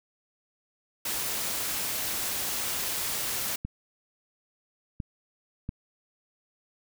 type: noise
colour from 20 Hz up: white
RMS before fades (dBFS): -31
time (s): 1.05-3.56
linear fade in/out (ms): 5
type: clicks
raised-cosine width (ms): 5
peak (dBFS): -20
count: 3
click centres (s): 3.65 / 5.002 / 5.691
effects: none